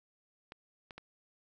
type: clicks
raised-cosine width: 0.3 ms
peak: -30 dBFS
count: 3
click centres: 0.521 / 0.908 / 0.98 s
effects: none